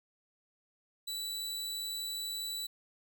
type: tone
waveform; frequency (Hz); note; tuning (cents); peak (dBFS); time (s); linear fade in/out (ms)
sawtooth; 3951; B7; 0; -33; 1.07-2.67; 10
effects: none